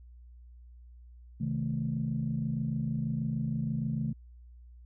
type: chord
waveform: sine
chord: A diminished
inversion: first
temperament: just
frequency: 132 / 158.4 / 220 Hz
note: C3 / Eb3 / A3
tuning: +16 / +31 / 0 cents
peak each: -33 dBFS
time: 1.4-4.13 s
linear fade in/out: 10 ms
effects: tanh soft clip ceiling -20 dBFS + added 60 Hz sine -49 dBFS peak until 4.85 s